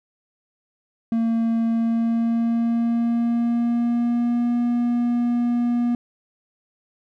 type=tone with pitch glide; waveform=triangle; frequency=228.4 to 239.8 Hz; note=A#3 to A#3; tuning=-35 to +49 cents; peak=-16 dBFS; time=1.12-5.95 s; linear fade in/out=2 ms; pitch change=+84 cents; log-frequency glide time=1.67-4.57 s; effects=none